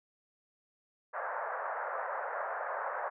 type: band-pass noise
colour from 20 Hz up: pink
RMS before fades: -37 dBFS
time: 1.13-3.1 s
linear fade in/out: 20 ms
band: 530 to 1700 Hz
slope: 48 dB/octave
effects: none